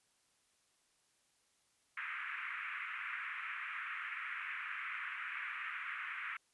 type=band-pass noise; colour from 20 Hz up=white; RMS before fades=-43 dBFS; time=1.97-6.37 s; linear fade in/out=5 ms; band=1200 to 2400 Hz; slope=48 dB/octave; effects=white hiss -75 dBFS RMS until 6.53 s + resampled to 24000 Hz